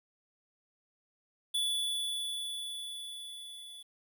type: tone with level ramp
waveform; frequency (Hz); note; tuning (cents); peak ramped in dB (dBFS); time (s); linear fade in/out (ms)
square; 3446; A7; -37; -29 to -47; 1.54-3.83; 10
effects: 11-bit